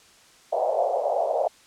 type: band-pass noise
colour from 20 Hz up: white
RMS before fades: -24 dBFS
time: 0.52-1.48 s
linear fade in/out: 10 ms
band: 520 to 730 Hz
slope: 48 dB/octave
effects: white hiss -54 dBFS RMS until 1.66 s + low-pass 8000 Hz 12 dB/octave